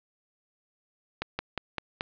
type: slowing click train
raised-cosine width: 0.3 ms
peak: -14 dBFS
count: 5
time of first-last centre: 1.22-2.009 s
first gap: 170 ms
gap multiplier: 1.1
effects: resampled to 11025 Hz + 9-bit